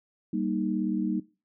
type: chord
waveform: sine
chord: Eb major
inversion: first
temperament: just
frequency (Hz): 194.45 / 233.3 / 311.1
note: G3 / Bb3 / Eb4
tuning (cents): -14 / +2 / 0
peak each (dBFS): -30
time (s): 0.33-1.2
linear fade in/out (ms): 5
effects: noise-tail reverb RT60 0.3 s tail -19 dB re dry